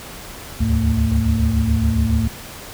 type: tone cluster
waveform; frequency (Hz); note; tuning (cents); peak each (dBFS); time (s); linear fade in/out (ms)
sine; 70.8 / 77.9 / 106.6 / 224.4; C#2 / D#2 / G#2 / A3; +37 / +3 / +46 / +34; -20; 0.6-2.28; 10
effects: pink hiss -35 dBFS RMS until 2.73 s